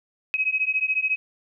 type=beating tone pair; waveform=sine; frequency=2536 / 2550 Hz; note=D#7 / D#7; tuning=+32 / +42 cents; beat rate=14 Hz; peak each=-24 dBFS; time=0.34-1.16 s; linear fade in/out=0 ms; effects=none